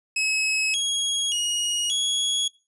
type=tone with pitch steps; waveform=sawtooth; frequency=2568 / 3305 / 2883 / 3342 Hz; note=E7 / G#7 / F#7 / G#7; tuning=-46 / -9 / -46 / +10 cents; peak=-19 dBFS; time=0.16-2.48 s; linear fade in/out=5 ms; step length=580 ms; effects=noise-tail reverb RT60 0.3 s tail -20 dB re dry + resampled to 24000 Hz